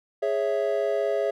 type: chord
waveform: triangle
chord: C# minor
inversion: second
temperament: equal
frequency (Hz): 415.3 / 554.4 / 659.3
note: G#4 / C#5 / E5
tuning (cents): 0 / 0 / 0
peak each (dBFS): -25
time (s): 0.22-1.31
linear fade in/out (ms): 10
effects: none